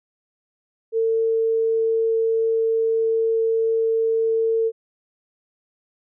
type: tone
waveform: sine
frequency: 450.4 Hz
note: A4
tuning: 40 cents sharp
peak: -17 dBFS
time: 0.92-4.72 s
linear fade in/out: 50 ms
effects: none